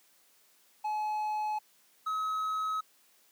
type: tone pair in turn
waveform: triangle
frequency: 852 / 1279.3 Hz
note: G#5 / D#6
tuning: +44 / +48 cents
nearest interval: perfect fifth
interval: 704 cents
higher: second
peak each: -28 dBFS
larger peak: neither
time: 0.84-1.59 / 2.06-2.81 s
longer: neither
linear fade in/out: 10 ms
effects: white hiss -65 dBFS RMS until 3.31 s + high-pass 200 Hz 12 dB/octave